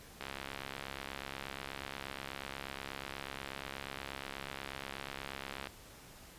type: click train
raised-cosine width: 0.3 ms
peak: -24 dBFS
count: 374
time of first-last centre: 0.21-5.671 s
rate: 68.3 Hz
effects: pink hiss -55 dBFS RMS until 6.38 s + resampled to 32000 Hz